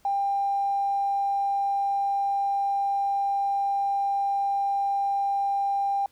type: tone with tanh clipping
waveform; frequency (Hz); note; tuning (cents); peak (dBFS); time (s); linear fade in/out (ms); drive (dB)
triangle; 796; G5; +26; -22; 0.05-6.06; 2; 2
effects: pink hiss -62 dBFS RMS until 6.11 s